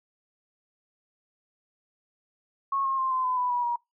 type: tone with pitch steps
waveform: sine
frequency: 1095 / 1073.7 / 1052.8 / 1032.3 / 1012.3 / 992.6 / 973.3 / 954.4 Hz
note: C#6 / C6 / C6 / C6 / B5 / B5 / B5 / A#5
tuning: -22 / +44 / +10 / -24 / +42 / +8 / -26 / +41 cents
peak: -24 dBFS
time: 2.72-3.76 s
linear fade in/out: 5 ms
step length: 130 ms
effects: noise-tail reverb RT60 0.2 s tail -25 dB re dry